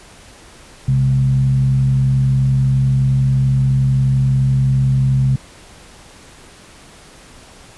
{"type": "tone with frequency modulation", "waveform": "sine", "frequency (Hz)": 132.2, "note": "C3", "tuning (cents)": 18, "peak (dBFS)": -11, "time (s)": [0.88, 5.36], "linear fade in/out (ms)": 5, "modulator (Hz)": 71.5, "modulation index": 0.39, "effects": ["pink hiss -42 dBFS RMS until 7.77 s", "resampled to 24000 Hz"]}